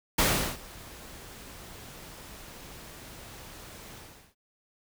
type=noise with ADSR envelope; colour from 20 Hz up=pink; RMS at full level=-22 dBFS; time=0.18-4.35 s; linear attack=8 ms; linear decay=380 ms; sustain=-24 dB; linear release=390 ms; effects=none